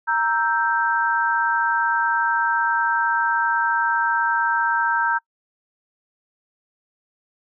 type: chord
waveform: sine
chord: E diminished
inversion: second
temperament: equal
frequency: 932.3 / 1318.5 / 1568 Hz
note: Bb5 / E6 / G6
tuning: 0 / 0 / 0 cents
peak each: -21 / -25 / -21 dBFS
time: 0.07-5.19 s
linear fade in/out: 20 ms
effects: noise-tail reverb RT60 0.1 s tail -26 dB re dry